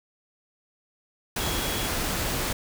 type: tone in noise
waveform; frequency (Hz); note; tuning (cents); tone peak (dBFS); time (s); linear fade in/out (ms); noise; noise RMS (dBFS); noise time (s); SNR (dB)
sine; 3322; G#7; 0; -36; 1.4-1.88; 5; pink; -28; 1.36-2.53; -11
effects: none